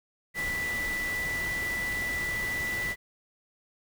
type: tone in noise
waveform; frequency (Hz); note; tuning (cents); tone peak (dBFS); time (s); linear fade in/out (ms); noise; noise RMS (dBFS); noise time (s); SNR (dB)
sine; 1975.5; B6; 0; -29; 0.34-2.96; 50; pink; -38; 0.34-2.96; +6
effects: none